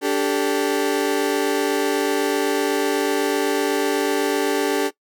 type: chord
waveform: 35% pulse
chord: D suspended fourth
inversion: none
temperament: equal with one note detuned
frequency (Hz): 289 / 392 / 440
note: D4 / G4 / A4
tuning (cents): -28 / 0 / 0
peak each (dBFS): -21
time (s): 0.01-4.91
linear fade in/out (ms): 50
effects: noise-tail reverb RT60 0.1 s tail -18 dB re dry